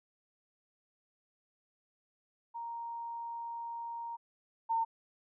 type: tone pair in turn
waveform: sine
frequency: 932.3 / 910 Hz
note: A#5 / A#5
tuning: 0 / -42 cents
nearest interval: unison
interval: 42 cents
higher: first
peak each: -38 / -28 dBFS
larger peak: second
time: 2.54-4.17 / 4.69-4.85 s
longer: first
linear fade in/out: 20 ms
effects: none